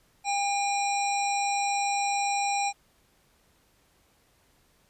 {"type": "harmonic tone with a mistuned harmonic", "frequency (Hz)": 803, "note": "G5", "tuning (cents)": 41, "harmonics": [1, 3, 5, 7, 9, 10], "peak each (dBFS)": [-26, -32, -39, -37, -36, -45], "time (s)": [0.24, 2.73], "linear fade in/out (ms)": 50, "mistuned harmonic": 9, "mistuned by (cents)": 50, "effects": ["pink hiss -65 dBFS RMS until 4.89 s", "resampled to 32000 Hz"]}